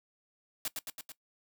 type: noise with echo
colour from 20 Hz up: white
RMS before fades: -34 dBFS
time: 0.65-0.68 s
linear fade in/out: 2 ms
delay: 110 ms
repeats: 4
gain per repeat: -3 dB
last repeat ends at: 1.12 s
effects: noise-tail reverb RT60 0.1 s tail -19 dB re dry

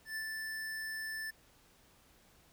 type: tone with ADSR envelope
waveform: square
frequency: 1760 Hz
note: A6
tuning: in tune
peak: -37 dBFS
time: 0.05-1.31 s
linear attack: 110 ms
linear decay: 76 ms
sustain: -2 dB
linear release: 12 ms
effects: pink hiss -65 dBFS RMS until 2.52 s

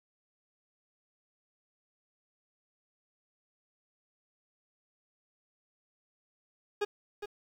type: tone with echo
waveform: 40% pulse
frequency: 412.2 Hz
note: G#4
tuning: 13 cents flat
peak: -27 dBFS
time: 6.81-6.85 s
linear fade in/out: 10 ms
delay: 410 ms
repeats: 1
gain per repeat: -9 dB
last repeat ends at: 7.26 s
effects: low-pass 5000 Hz 12 dB/octave + 9-bit

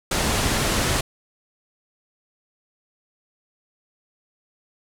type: low-pass noise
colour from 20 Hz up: pink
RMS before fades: -22 dBFS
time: 0.11-1.01 s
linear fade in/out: 5 ms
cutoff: 11000 Hz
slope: 24 dB/octave
effects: none

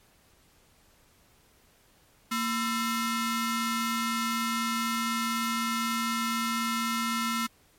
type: ring-modulated tone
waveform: sawtooth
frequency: 784 Hz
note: G5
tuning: in tune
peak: -20 dBFS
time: 2.31-7.47 s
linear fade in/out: 10 ms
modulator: 553 Hz
effects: pink hiss -62 dBFS RMS until 7.78 s + MP3 64 kbps

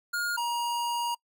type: tone pair in turn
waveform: square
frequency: 1424 / 948.6 Hz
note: F6 / A#5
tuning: +33 / +30 cents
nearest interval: perfect fifth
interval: 703 cents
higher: first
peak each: -28 dBFS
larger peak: neither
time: 0.13-0.37 / 0.37-1.15 s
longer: second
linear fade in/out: 10 ms
effects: noise-tail reverb RT60 0.1 s tail -25 dB re dry

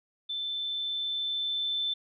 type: tone with level ramp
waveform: sine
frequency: 3533 Hz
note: A7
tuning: 6 cents sharp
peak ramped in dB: -31 to -27 dBFS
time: 0.29-1.94 s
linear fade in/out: 10 ms
effects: none

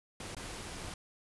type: noise with dropouts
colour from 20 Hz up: pink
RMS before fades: -43 dBFS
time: 0.2-0.94 s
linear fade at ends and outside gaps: 2 ms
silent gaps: 0.349-0.367 s
effects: resampled to 24000 Hz

